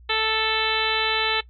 harmonic tone, 440 Hz, A4, in tune, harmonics 1 / 2 / 3 / 4 / 5 / 6 / 7 / 8 / 9, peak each -29 / -29 / -29 / -29 / -29 / -29 / -29 / -29 / -29 dBFS, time 0.09-1.41 s, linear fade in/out 10 ms, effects noise-tail reverb RT60 0.1 s tail -19 dB re dry + added 60 Hz sine -45 dBFS peak until 1.49 s

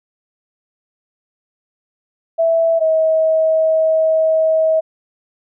sine tone pair in turn, 659.3 / 638.3 Hz, E5 / D#5, 0 / +44 cents, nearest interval minor second, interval 56 cents, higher first, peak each -11 dBFS, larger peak neither, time 2.38-2.8 / 2.8-4.81 s, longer second, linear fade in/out 20 ms, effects none

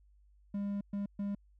triangle tone bursts at uneven times, 201.4 Hz, G3, 47 cents sharp, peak -31 dBFS, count 3, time 0.54-0.81 / 0.93-1.06 / 1.19-1.35 s, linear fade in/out 5 ms, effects added 50 Hz sine -61 dBFS peak until 1.59 s

